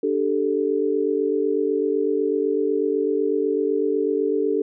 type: chord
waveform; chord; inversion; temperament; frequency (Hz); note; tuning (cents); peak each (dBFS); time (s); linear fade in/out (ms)
sine; D suspended fourth; none; equal; 293.7 / 392 / 440; D4 / G4 / A4; 0 / 0 / 0; -25 / -23 / -22; 0.03-4.62; 5
effects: none